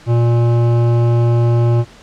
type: tone with hard clipping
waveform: sine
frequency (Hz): 118.2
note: A#2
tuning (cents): +24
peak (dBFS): -12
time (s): 0.06-1.85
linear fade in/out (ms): 50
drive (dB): 14
effects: pink hiss -42 dBFS RMS until 2.02 s + low-pass 6000 Hz 12 dB/octave